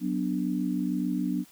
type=chord; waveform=sine; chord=B minor; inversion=second; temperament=equal; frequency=185 / 246.9 / 293.7 Hz; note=F#3 / B3 / D4; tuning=0 / 0 / 0 cents; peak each=-30 dBFS; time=0-1.45 s; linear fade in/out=50 ms; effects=white hiss -56 dBFS RMS until 1.51 s